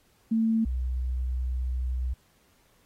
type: tone pair in turn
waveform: sine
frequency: 224.1 / 62.89 Hz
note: A3 / B1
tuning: +32 / +32 cents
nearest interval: octave + minor seventh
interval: 2200 cents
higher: first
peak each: -21 / -26 dBFS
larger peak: first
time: 0.31-0.65 / 0.65-2.14 s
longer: second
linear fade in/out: 10 ms
effects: pink hiss -65 dBFS RMS until 2.85 s + AAC 48 kbps